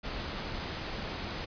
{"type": "noise", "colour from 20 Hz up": "pink", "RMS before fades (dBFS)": -37, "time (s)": [0.03, 1.46], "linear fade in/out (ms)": 20, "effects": ["resampled to 11025 Hz"]}